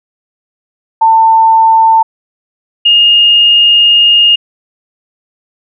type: tone pair in turn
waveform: sine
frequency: 895 / 2841 Hz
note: A5 / F7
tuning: +29 / +29 cents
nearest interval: octave + minor sixth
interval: 2000 cents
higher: second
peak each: -3 dBFS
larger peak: neither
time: 1.01-2.03 / 2.85-4.36 s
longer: second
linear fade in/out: 10 ms
effects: none